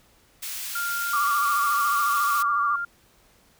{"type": "high-pass noise", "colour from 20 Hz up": "white", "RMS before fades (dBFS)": -33, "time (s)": [0.42, 2.43], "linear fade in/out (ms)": 10, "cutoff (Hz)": 1700, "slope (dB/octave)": 12}
{"type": "tone", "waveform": "sine", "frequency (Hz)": 1396.9, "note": "F6", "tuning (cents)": 0, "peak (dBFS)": -26, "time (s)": [0.75, 2.85], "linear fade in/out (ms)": 5}
{"type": "tone with vibrato", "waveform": "sine", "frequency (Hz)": 1166, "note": "D6", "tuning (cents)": -13, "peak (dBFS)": -21, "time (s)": [1.13, 2.76], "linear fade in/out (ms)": 5, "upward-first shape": "sine", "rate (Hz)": 14, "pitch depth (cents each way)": 52}
{"effects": ["pink hiss -59 dBFS RMS until 3.59 s"]}